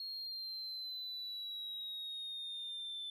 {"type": "exponential sweep", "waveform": "sine", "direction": "down", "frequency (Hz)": [4278, 3520], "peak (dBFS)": -39, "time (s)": [0, 3.1], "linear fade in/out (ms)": 2, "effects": ["tanh soft clip ceiling -39 dBFS"]}